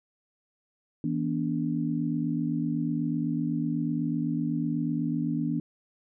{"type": "tone cluster", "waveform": "sine", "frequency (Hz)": [162.4, 241.3, 289.3], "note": ["E3", "B3", "D4"], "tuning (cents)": [-26, -40, -26], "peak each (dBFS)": -30, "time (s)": [1.04, 5.6], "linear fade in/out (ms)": 2, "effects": []}